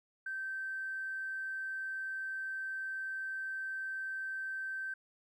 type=tone with tanh clipping; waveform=triangle; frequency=1553 Hz; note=G6; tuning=17 cents flat; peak=-36 dBFS; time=0.26-4.94 s; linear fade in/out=5 ms; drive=2 dB; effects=none